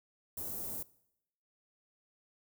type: band-stop noise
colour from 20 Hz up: white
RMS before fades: -40 dBFS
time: 0.37-0.83 s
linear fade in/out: 5 ms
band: 540 to 13000 Hz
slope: 12 dB/octave
effects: noise-tail reverb RT60 0.8 s tail -21 dB re dry